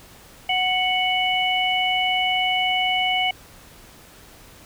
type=harmonic tone; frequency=740 Hz; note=F#5; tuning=in tune; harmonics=1 / 3 / 4; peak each=-23 / -23 / -23 dBFS; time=0.49-3.31 s; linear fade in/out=5 ms; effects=pink hiss -47 dBFS RMS until 4.65 s